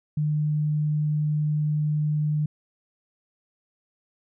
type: tone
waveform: sine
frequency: 150.9 Hz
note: D3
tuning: 47 cents sharp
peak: -21 dBFS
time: 0.17-2.46 s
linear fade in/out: 5 ms
effects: none

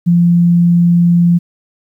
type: tone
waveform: sine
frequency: 172.6 Hz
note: F3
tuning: 20 cents flat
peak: -6 dBFS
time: 0.06-1.39 s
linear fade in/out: 20 ms
effects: 8-bit

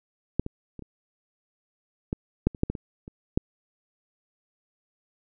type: clicks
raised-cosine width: 3 ms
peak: -9 / -19 / -26 / -28 / -14 / -7 / -26 / -8 / -15 / -22 / -27 / -8 dBFS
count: 12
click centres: 0.396 / 0.464 / 0.793 / 0.823 / 2.129 / 2.47 / 2.548 / 2.634 / 2.7 / 2.752 / 3.079 / 3.375 s
effects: none

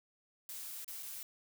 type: noise with dropouts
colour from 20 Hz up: blue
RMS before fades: -45 dBFS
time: 0.49-1.23 s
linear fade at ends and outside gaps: 1 ms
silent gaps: 0.845-0.879 / 1.026-1.03 s
effects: none

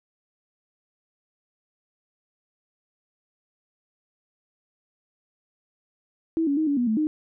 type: tone with pitch steps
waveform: sine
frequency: 325.8 / 282.2 / 313.8 / 284.7 / 243 / 218.6 / 307 Hz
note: E4 / C#4 / D#4 / C#4 / B3 / A3 / D#4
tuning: -20 / +31 / +15 / +46 / -28 / -11 / -23 cents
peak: -20 dBFS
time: 6.37-7.07 s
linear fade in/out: 0 ms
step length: 100 ms
effects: none

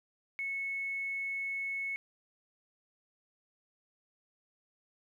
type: tone with tanh clipping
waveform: triangle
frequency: 2200 Hz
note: C#7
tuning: 14 cents flat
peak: -33 dBFS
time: 0.39-1.96 s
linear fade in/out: 0 ms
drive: 2 dB
effects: none

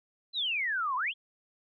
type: exponential two-way sweep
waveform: sine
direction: down then up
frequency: 4146 to 978 to 3498 Hz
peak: -28 dBFS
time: 0.33-1.14 s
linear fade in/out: 50 ms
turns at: 0.96 s
effects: none

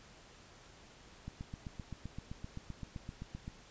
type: click train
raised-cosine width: 5 ms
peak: -30 dBFS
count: 18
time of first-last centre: 1.28-3.479 s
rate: 7.73 Hz
effects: pink hiss -58 dBFS RMS until 3.7 s + resampled to 16000 Hz

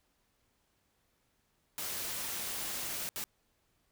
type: noise bursts at uneven times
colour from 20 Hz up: white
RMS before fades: -38 dBFS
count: 2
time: 1.78-3.09 / 3.16-3.24 s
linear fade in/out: 0 ms
effects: pink hiss -75 dBFS RMS until 3.91 s

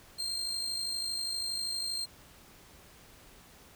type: tone with amplitude modulation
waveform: 35% pulse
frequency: 4186 Hz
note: C8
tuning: in tune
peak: -29 dBFS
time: 0.18-2.06 s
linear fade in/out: 20 ms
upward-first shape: sine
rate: 52.5 Hz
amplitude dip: 45%
effects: pink hiss -56 dBFS RMS until 3.75 s

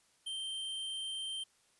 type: tone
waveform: square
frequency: 3136 Hz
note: G7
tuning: in tune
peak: -38 dBFS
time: 0.26-1.44 s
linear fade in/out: 10 ms
effects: white hiss -70 dBFS RMS until 1.79 s + resampled to 24000 Hz

